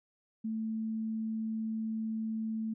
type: tone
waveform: sine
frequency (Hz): 221.1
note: A3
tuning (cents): +9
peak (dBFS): -32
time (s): 0.44-2.74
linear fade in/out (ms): 10
effects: none